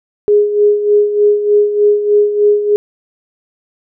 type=tone with tremolo; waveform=sine; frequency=414.8 Hz; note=G#4; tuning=2 cents flat; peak=-5 dBFS; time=0.28-2.76 s; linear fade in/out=0 ms; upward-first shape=sine; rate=3.3 Hz; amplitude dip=65%; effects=none